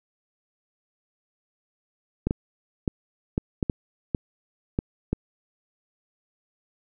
clicks, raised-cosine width 3 ms, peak -10 dBFS, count 9, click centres 2.27 / 2.309 / 2.878 / 3.379 / 3.628 / 3.698 / 4.148 / 4.789 / 5.13 s, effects none

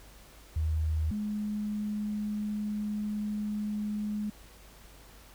sine tone pair in turn, 78.6 / 209.8 Hz, D#2 / G#3, +18 / +18 cents, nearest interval octave + perfect fourth, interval 1700 cents, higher second, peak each -26 / -30 dBFS, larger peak first, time 0.56-1.11 / 1.11-4.3 s, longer second, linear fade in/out 5 ms, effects added 50 Hz sine -54 dBFS peak until 5.34 s + pink hiss -55 dBFS RMS until 5.34 s

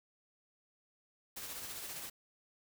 white noise with tremolo, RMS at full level -43 dBFS, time 1.36-2.1 s, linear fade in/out 10 ms, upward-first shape sine, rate 15 Hz, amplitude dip 35%, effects none

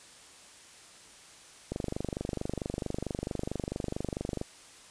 click train, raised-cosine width 2 ms, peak -19 dBFS, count 67, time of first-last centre 1.72-4.414 s, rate 24.5 Hz, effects white hiss -53 dBFS RMS until 4.9 s + resampled to 22050 Hz

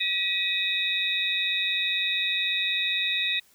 sine tone cluster, 1932 / 2526 / 3618 / 3807 Hz, B6 / D#7 / A7 / A#7, -39 / +26 / +48 / +36 cents, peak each -32 / -28 / -30 / -28 dBFS, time 0-3.4 s, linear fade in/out 10 ms, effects white hiss -60 dBFS RMS until 3.54 s

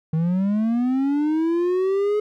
triangle linear sweep, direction up, 155.56 to 424.4 Hz, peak -16 dBFS, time 0.13-2.2 s, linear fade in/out 5 ms, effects none

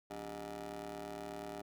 20% pulse ring-modulated tone, 108.4 Hz, A2, 25 cents flat, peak -35 dBFS, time 0.1-1.62 s, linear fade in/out 10 ms, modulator 507 Hz, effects none

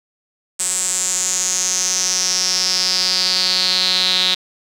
sawtooth tone with band-pass filter sweep, 184.3 Hz, F#3, 7 cents flat, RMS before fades -18 dBFS, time 0.59-4.35 s, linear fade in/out 10 ms, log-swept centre 8000 to 3800 Hz, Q 6.6, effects 7-bit

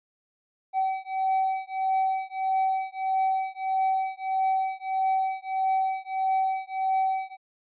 triangle beating tone pair, 763 / 764.6 Hz, G5 / G5, -47 / -43 cents, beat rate 1.6 Hz, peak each -25 dBFS, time 0.73-7.37 s, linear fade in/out 50 ms, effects resampled to 8000 Hz

